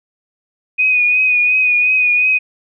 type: tone with vibrato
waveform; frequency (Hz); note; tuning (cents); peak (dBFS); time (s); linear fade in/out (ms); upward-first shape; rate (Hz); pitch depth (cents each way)
sine; 2486; D#7; -2; -10; 0.78-2.39; 20; triangle; 2.8; 38
effects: none